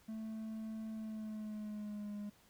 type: tone with pitch glide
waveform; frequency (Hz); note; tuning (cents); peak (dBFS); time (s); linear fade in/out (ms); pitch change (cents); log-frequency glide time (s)
triangle; 220 to 206.5; A3 to G#3; 0 to -10; -39; 0.08-2.3; 10; -110; 0.92-2.13
effects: pink hiss -67 dBFS RMS until 2.49 s